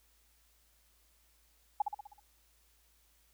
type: tone with echo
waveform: sine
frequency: 830.6 Hz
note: G#5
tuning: in tune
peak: -25 dBFS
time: 1.8-1.82 s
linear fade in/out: 5 ms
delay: 63 ms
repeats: 6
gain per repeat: -5 dB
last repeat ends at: 2.198 s
effects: added 55 Hz sine -70 dBFS peak until 3.33 s + white hiss -70 dBFS RMS until 3.33 s